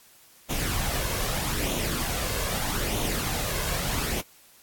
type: noise with flanger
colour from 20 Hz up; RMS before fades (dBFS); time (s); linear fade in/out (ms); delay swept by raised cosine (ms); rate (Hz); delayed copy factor
pink; -28; 0.49-4.22; 20; 0.3 to 1.9; 0.8; +0.5
effects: white hiss -55 dBFS RMS until 4.62 s + AAC 64 kbps

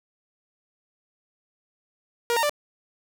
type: tone with pitch steps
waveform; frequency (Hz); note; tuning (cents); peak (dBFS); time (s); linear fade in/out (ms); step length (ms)
sawtooth; 473 / 922 / 589; A#4 / A#5 / D5; +25 / -19 / +5; -17; 2.3-2.495; 0; 65
effects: none

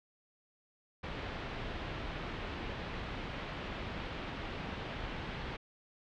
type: low-pass noise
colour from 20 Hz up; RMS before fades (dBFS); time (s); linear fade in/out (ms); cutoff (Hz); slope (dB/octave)
pink; -41; 1.03-5.57; 10; 3500; 24
effects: none

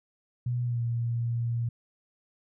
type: tone with pitch glide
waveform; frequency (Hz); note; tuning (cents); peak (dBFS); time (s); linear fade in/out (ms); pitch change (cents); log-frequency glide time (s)
sine; 122.2 to 117.7; B2 to A#2; -18 to +17; -26; 0.46-1.69; 5; -65; 0.64-0.81
effects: none

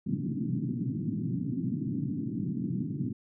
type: band-pass noise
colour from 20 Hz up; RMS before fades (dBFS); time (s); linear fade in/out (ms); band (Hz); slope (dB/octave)
pink; -32; 0.06-3.13; 10; 120 to 300; 48
effects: none

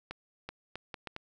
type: accelerating click train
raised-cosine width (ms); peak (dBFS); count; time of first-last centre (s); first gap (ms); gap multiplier
0.3; -23; 6; 0.11-1.164; 380; 0.7
effects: none

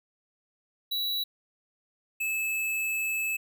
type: tone pair in turn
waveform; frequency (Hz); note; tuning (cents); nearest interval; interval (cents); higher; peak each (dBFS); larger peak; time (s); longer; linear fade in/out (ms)
square; 3923 / 2608; B7 / E7; -12 / -19; perfect fifth; 707; first; -28; neither; 0.91-1.24 / 2.2-3.37; second; 10
effects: none

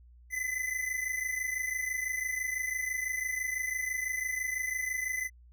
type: tone pair together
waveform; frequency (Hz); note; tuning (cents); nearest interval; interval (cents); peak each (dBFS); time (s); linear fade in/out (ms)
square; 2001 / 2027; B6 / B6; +22 / +45; unison; 23; -36 / -34; 0.3-5.3; 50
effects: added 60 Hz sine -53 dBFS peak until 5.52 s

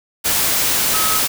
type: tone in noise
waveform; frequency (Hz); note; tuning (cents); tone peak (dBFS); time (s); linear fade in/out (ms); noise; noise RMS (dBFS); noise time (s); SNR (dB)
sine; 1278; D#6; +46; -21; 0.93-1.2; 20; white; -17; 0.24-1.28; -7
effects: none

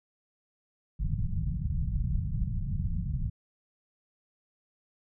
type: low-pass noise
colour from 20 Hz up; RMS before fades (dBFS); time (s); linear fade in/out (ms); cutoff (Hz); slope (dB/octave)
pink; -30; 0.99-3.3; 10; 180; 48
effects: none

